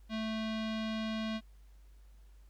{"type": "tone with low-pass filter", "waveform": "square", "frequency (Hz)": 220, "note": "A3", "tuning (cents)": 0, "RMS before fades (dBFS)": -36, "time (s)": [0.09, 1.41], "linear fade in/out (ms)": 50, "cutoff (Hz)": 3700, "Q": 2.4, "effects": ["added 50 Hz sine -54 dBFS peak until 2.49 s", "pink hiss -72 dBFS RMS until 2.49 s"]}